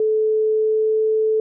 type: tone with pitch glide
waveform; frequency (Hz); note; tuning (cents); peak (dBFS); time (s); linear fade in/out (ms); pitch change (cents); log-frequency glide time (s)
sine; 434.2 to 436.7; A4 to A4; -23 to -13; -15; 0-1.4; 2; +10; 0.52-1.04
effects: none